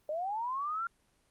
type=linear sweep; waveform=sine; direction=up; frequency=587.3 to 1396.9 Hz; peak=-32 dBFS; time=0.09-0.87 s; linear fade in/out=2 ms; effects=pink hiss -71 dBFS RMS until 1.3 s + Opus 24 kbps